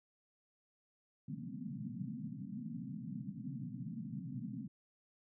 white band-pass noise, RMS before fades -44 dBFS, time 1.28-4.68 s, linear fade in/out 5 ms, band 120 to 260 Hz, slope 96 dB/octave, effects none

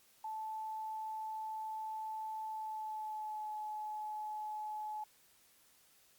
sine tone with pitch glide, 873 to 853.6 Hz, A5 to G#5, -14 to +47 cents, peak -39 dBFS, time 0.24-5.04 s, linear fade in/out 5 ms, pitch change -39 cents, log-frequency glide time 2.47-3.52 s, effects white hiss -67 dBFS RMS until 6.18 s + Opus 48 kbps

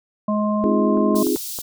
harmonic tone, 210.6 Hz, G#3, 24 cents sharp, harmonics 1 / 3 / 5, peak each -19 / -24 / -26 dBFS, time 0.28-1.23 s, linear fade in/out 5 ms
sine chord, F minor seventh, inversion second, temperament equal, 261.6 / 311.1 / 349.2 / 415.3 Hz, C4 / Eb4 / F4 / Ab4, 0 / 0 / 0 / 0 cents, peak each -23 dBFS, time 0.64-1.36 s, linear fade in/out 0 ms
clicks, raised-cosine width 1 ms, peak -20 dBFS, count 5, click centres 0.973 / 1.147 / 1.268 / 1.362 / 1.588 s
white high-pass noise, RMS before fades -30 dBFS, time 1.15-1.62 s, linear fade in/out 10 ms, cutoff 3800 Hz, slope 24 dB/octave
effects none

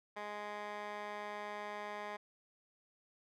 15% pulse tone with band-pass filter, 207.7 Hz, G#3, in tune, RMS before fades -44 dBFS, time 0.16-2.17 s, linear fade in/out 10 ms, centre 1300 Hz, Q 1.5, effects none

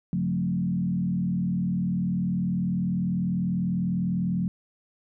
sine tone with frequency modulation, 180.1 Hz, F#3, 46 cents flat, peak -23 dBFS, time 0.13-4.48 s, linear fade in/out 0 ms, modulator 40.1 Hz, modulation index 0.99, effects none

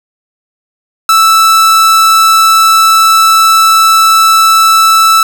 45% pulse tone, 1318.5 Hz, E6, in tune, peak -3 dBFS, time 1.09-5.23 s, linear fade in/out 2 ms, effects none

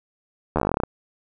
slowing click train, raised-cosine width 1 ms, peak -7 dBFS, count 14, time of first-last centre 0.56-0.835 s, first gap 12 ms, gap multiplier 1.09, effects none

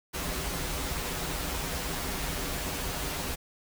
pink noise with comb filter, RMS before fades -33 dBFS, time 0.13-3.36 s, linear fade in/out 20 ms, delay 9.1 ms, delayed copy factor -0.7, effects none

